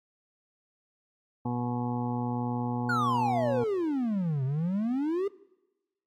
harmonic tone, 121.6 Hz, B2, 26 cents flat, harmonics 1 / 2 / 3 / 4 / 6 / 7 / 8 / 9, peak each -33 / -31 / -44 / -41 / -42 / -37 / -47 / -47 dBFS, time 1.45-3.64 s, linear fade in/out 5 ms
triangle exponential two-way sweep, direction down then up, 1480 to 127.9 to 411.5 Hz, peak -24 dBFS, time 2.89-5.28 s, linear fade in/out 5 ms, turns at 4.44 s
effects noise-tail reverb RT60 1.0 s tail -22 dB re dry + AAC 64 kbps

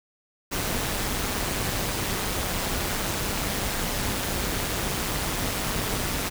pink noise with amplitude modulation, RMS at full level -25 dBFS, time 0.51-6.3 s, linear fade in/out 20 ms, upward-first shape sine, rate 199 Hz, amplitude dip 60%, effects none

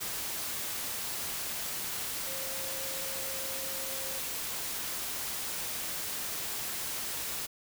sine tone in noise, 535 Hz, C5, 38 cents sharp, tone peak -44 dBFS, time 2.26-4.2 s, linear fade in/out 20 ms, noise white, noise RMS -36 dBFS, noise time 0-7.47 s, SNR -11 dB, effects none

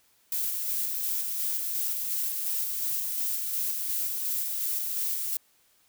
violet noise with tremolo, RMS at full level -29 dBFS, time 0.32-5.37 s, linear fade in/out 2 ms, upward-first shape square, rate 2.8 Hz, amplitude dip 25%, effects white hiss -65 dBFS RMS until 5.88 s

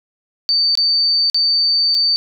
sine tone with dropouts, 4582 Hz, D8, 44 cents flat, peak -12 dBFS, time 0.49-2.16 s, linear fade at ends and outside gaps 0 ms, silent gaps 0.753-0.774 / 1.299-1.345 / 1.945-1.95 s, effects none

